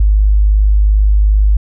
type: tone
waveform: sine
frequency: 51.3 Hz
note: G#1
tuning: 21 cents flat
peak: -6 dBFS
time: 0-1.57 s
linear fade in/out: 5 ms
effects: none